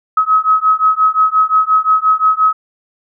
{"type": "beating tone pair", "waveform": "sine", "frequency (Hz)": [1275, 1280.7], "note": ["D#6", "D#6"], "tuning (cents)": [42, 50], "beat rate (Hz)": 5.7, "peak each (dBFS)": -12, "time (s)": [0.17, 2.53], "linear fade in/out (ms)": 5, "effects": []}